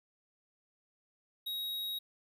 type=tone; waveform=square; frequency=3798 Hz; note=A#7; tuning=32 cents sharp; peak=-36 dBFS; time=1.46-1.99 s; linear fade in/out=10 ms; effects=none